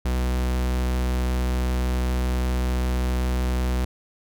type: tone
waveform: 45% pulse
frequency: 62.6 Hz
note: B1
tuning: 24 cents sharp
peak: -21 dBFS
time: 0.05-3.85 s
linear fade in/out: 5 ms
effects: none